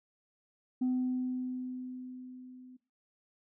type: tone with level ramp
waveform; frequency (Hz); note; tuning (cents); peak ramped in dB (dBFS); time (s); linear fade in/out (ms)
sine; 253.7; B3; +47; -25 to -50; 0.81-2.77; 10
effects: noise-tail reverb RT60 0.4 s tail -20 dB re dry + tanh soft clip ceiling -25 dBFS